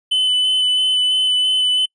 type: tone with vibrato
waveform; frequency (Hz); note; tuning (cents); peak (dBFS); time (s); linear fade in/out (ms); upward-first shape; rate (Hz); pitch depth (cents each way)
triangle; 3015; F#7; +32; -12; 0.11-1.86; 10; square; 3; 10
effects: noise-tail reverb RT60 0.1 s tail -26 dB re dry + resampled to 22050 Hz